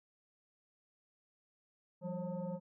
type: tone with frequency modulation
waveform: sine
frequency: 171.1 Hz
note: F3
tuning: 35 cents flat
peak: -37 dBFS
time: 2.01-2.6 s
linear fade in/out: 50 ms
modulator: 363 Hz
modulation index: 1.3
effects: none